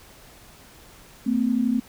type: tone pair together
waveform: sine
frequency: 224.7 / 256.7 Hz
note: A3 / C4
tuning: +37 / -33 cents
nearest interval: major second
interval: 230 cents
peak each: -22 dBFS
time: 1.26-1.8 s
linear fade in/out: 10 ms
effects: pink hiss -49 dBFS RMS until 1.88 s